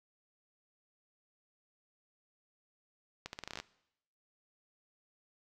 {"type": "accelerating click train", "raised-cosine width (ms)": 0.2, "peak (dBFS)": -23, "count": 11, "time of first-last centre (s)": [3.26, 3.6], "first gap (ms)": 71, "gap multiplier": 0.82, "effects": ["noise-tail reverb RT60 0.8 s tail -20 dB re dry"]}